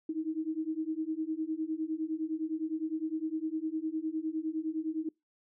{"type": "beating tone pair", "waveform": "sine", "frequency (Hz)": [311.1, 320.9], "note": ["D#4", "E4"], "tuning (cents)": [0, -46], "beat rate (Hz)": 9.8, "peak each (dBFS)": [-35, -34], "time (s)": [0.09, 5.09], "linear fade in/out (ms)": 5, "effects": ["noise-tail reverb RT60 0.2 s tail -26 dB re dry"]}